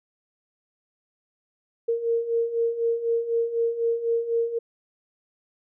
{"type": "beating tone pair", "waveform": "sine", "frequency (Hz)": [460.6, 464.6], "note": ["A#4", "A#4"], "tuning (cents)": [-21, -6], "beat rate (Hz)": 4, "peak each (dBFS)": [-28, -23], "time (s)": [1.88, 4.59], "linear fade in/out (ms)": 10, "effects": []}